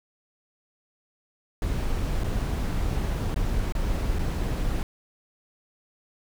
brown noise with dropouts, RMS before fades -26 dBFS, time 1.62-4.83 s, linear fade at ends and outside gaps 1 ms, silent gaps 2.236-2.242 / 3.344-3.36 / 3.723-3.751 / 4.187-4.192 s, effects none

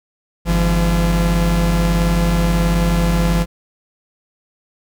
45% pulse tone pair together, 50.65 / 170.5 Hz, G#1 / F3, -43 / -41 cents, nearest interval octave + major sixth, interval 2102 cents, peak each -16 dBFS, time 0.45-3.46 s, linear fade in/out 50 ms, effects none

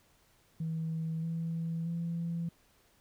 sine tone with pitch steps, 161.5 / 164.99 / 168.55 Hz, E3 / E3 / E3, -35 / +2 / +39 cents, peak -31 dBFS, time 0.6-2.49 s, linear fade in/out 5 ms, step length 630 ms, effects tanh soft clip ceiling -28 dBFS + pink hiss -67 dBFS RMS until 3 s

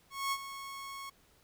sawtooth tone with ADSR envelope, 1099 Hz, C#6, 15 cents flat, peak -26 dBFS, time 0.1-1.1 s, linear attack 220 ms, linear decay 53 ms, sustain -12 dB, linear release 10 ms, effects pink hiss -66 dBFS RMS until 1.43 s

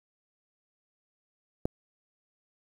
click, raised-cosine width 2 ms, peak -14 dBFS, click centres 1.655 s, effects 8-bit

